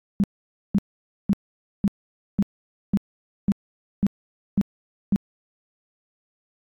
sine tone bursts, 200 Hz, G3, 35 cents sharp, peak -15 dBFS, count 10, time 0.2-5.16 s, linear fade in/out 0 ms, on 37 ms, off 510 ms, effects AAC 64 kbps

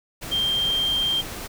sine tone in noise, 3175 Hz, G7, 21 cents sharp, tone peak -20 dBFS, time 0.31-1.22 s, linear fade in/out 20 ms, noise pink, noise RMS -34 dBFS, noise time 0.21-1.48 s, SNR +11 dB, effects none

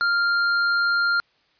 triangle tone with hard clipping, 1397 Hz, F6, in tune, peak -20 dBFS, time 0.01-1.2 s, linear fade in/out 0 ms, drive 16 dB, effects white hiss -63 dBFS RMS until 1.59 s + resampled to 11025 Hz

